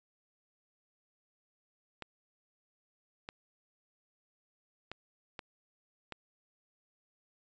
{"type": "clicks", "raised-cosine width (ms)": 0.3, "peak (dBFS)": -25, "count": 5, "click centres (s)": [2.023, 3.289, 4.916, 5.392, 6.123], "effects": ["resampled to 16000 Hz"]}